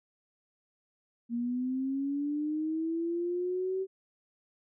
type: linear sweep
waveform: sine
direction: up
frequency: 233.1 to 384.4 Hz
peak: -29 dBFS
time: 1.29-3.87 s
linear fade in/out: 50 ms
effects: none